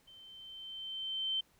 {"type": "tone with level ramp", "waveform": "sine", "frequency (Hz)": 3100, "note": "G7", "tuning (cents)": -20, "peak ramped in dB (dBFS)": [-54, -30], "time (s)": [0.07, 1.41], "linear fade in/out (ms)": 10, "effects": ["pink hiss -69 dBFS RMS until 1.59 s"]}